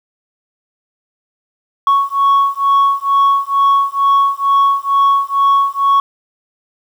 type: beating tone pair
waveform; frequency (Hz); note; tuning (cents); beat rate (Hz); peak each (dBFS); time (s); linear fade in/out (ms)
sine; 1108.7 / 1110.9; C#6 / C#6; 0 / +3; 2.2; -11; 1.87-6; 2
effects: tanh soft clip ceiling -6 dBFS + 7-bit